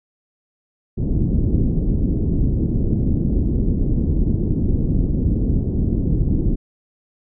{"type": "low-pass noise", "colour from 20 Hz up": "pink", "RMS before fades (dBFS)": -18, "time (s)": [0.97, 6.56], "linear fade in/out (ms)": 20, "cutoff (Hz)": 320, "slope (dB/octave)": 24, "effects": []}